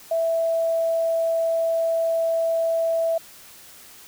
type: tone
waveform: sine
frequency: 659.3 Hz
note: E5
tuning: in tune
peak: -19 dBFS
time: 0.11-3.18 s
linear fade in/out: 5 ms
effects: white hiss -46 dBFS RMS until 4.07 s